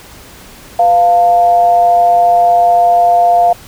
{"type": "tone with amplitude modulation", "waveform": "sine", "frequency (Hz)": 698.5, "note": "F5", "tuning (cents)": 0, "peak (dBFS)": -3, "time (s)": [0.79, 3.53], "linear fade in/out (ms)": 5, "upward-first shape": "sine", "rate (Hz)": 202, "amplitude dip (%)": 50, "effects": ["pink hiss -36 dBFS RMS until 3.67 s"]}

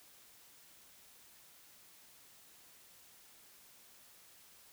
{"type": "silence", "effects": ["white hiss -61 dBFS RMS until 4.72 s"]}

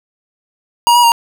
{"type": "tone with pitch steps", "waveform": "square", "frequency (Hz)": [950, 963, 935], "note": ["A#5", "B5", "A#5"], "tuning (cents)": [33, -44, 5], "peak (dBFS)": -7, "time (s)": [0.87, 1.119], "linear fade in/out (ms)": 0, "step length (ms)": 83, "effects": []}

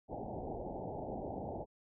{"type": "low-pass noise", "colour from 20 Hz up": "white", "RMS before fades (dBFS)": -42, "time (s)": [0.08, 1.66], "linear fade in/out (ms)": 50, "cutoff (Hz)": 850, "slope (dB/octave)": 96, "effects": []}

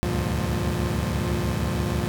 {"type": "tone cluster", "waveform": "25% pulse", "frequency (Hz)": [70, 76.2, 101.1, 118, 176.2], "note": ["C#2", "D#2", "G#2", "A#2", "F3"], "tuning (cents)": [18, -36, -46, 22, 16], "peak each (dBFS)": -26, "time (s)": [0.03, 2.08], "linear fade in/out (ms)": 0, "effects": []}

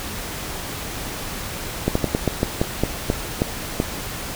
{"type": "slowing click train", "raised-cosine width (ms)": 2, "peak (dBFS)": -4, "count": 11, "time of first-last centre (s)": [1.88, 3.801], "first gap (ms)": 74, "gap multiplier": 1.2, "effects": ["pink hiss -30 dBFS RMS until 4.35 s"]}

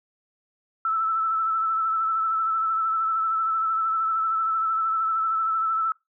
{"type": "tone with vibrato", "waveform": "sine", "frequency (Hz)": 1318.5, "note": "E6", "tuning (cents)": 0, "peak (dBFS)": -21, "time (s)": [0.85, 5.92], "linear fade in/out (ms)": 2, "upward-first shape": "triangle", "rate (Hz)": 13, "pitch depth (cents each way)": 35, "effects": ["noise-tail reverb RT60 0.2 s tail -25 dB re dry"]}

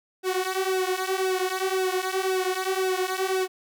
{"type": "tone with flanger", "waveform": "sawtooth", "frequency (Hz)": 375.2, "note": "F#4", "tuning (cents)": 24, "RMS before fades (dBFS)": -26, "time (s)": [0.23, 3.48], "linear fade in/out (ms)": 50, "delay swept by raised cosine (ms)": [0.93, 5.73], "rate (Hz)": 1.9, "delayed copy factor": -0.85, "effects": []}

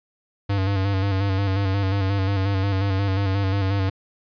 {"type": "tone with vibrato", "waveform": "square", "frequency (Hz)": 97.6, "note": "G2", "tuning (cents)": -7, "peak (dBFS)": -20, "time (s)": [0.49, 3.9], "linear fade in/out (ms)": 10, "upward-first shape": "square", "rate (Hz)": 5.6, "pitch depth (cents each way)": 40, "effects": ["resampled to 11025 Hz", "10-bit"]}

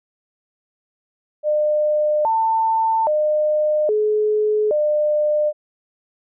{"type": "tone with pitch steps", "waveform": "sine", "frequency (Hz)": [603, 894, 607, 425.4, 601], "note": ["D5", "A5", "D#5", "G#4", "D5"], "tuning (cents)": [46, 27, -43, 42, 40], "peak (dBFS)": -15, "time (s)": [1.43, 5.53], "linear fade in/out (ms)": 50, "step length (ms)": 820, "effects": []}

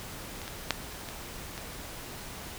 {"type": "clicks", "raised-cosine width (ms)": 0.2, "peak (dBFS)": [-23, -21, -7, -27, -21, -21], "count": 6, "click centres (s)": [0.417, 0.479, 0.707, 0.924, 1.088, 1.578], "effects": ["pink hiss -42 dBFS RMS until 2.58 s"]}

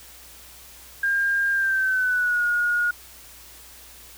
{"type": "tone with pitch glide", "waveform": "sine", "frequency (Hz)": [1605, 1438.2], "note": ["G6", "F#6"], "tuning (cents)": [40, -50], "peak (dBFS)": -19, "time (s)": [1.03, 2.91], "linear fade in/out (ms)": 5, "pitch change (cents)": -190, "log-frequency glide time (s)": [1.51, 2.44], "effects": ["added 60 Hz sine -53 dBFS peak until 4.17 s", "white hiss -46 dBFS RMS until 4.17 s"]}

